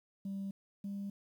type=tone pair in turn; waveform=sine; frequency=196 / 199.66 Hz; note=G3 / G3; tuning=0 / +32 cents; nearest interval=unison; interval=32 cents; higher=second; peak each=-35 / -36 dBFS; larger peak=first; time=0.25-0.51 / 0.84-1.1 s; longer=neither; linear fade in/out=5 ms; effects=tanh soft clip ceiling -35 dBFS + 11-bit